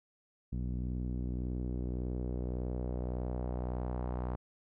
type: tone with low-pass filter sweep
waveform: sawtooth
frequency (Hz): 61.74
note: B1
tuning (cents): 0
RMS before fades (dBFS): -36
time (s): 0.52-4.36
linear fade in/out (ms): 10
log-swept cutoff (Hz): 210 to 980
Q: 1.5
effects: none